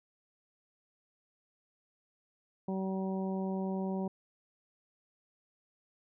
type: harmonic tone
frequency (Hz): 190.5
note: G3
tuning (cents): -49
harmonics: 1 / 2 / 3 / 4 / 5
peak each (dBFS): -33 / -39 / -43 / -45 / -47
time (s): 2.68-4.08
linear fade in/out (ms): 5
effects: none